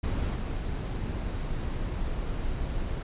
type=noise with level steps; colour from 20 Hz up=brown; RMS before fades=-28 / -31 dBFS; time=0.03-3.03 s; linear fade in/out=10 ms; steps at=0.34 s; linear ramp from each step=20 ms; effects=resampled to 8000 Hz